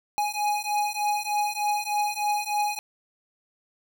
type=beating tone pair; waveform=square; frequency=830.6 / 833.9 Hz; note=G#5 / G#5; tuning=0 / +7 cents; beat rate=3.3 Hz; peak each=-28 dBFS; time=0.18-2.79 s; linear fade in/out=0 ms; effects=none